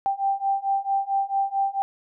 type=beating tone pair; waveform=sine; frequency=784 / 788.5 Hz; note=G5 / G5; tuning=0 / +10 cents; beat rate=4.5 Hz; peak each=-25 / -24 dBFS; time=0.06-1.82 s; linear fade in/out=0 ms; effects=none